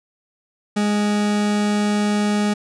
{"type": "tone", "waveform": "40% pulse", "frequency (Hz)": 207.7, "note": "G#3", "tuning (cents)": 0, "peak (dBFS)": -16, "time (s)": [0.76, 2.54], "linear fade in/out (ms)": 10, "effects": ["resampled to 22050 Hz"]}